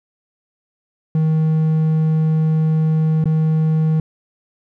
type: tone with dropouts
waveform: triangle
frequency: 157.8 Hz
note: D#3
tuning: 25 cents sharp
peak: -11 dBFS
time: 1.15-4 s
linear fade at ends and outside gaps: 2 ms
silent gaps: 3.241-3.256 s
effects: none